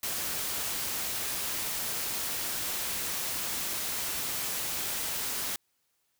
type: noise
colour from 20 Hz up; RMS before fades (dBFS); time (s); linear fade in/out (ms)
white; -33; 0.03-5.56; 2
effects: white hiss -75 dBFS RMS until 6.19 s